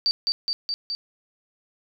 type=tone with echo; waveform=sine; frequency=4630 Hz; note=D8; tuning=25 cents flat; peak=-18 dBFS; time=0.06-0.11 s; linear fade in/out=0 ms; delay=210 ms; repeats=4; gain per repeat=-2 dB; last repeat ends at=0.95 s; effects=none